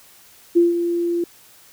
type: tone with ADSR envelope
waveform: sine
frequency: 343.7 Hz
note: F4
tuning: 28 cents flat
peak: -9 dBFS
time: 0.55-1.24 s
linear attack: 21 ms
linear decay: 160 ms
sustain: -9 dB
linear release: 3 ms
effects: white hiss -49 dBFS RMS until 1.72 s